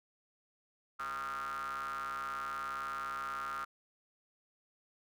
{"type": "ring-modulated tone", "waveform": "square", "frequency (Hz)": 70.5, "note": "C#2", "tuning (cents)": 30, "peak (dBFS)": -35, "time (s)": [0.99, 3.65], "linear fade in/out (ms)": 10, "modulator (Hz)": 1300, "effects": []}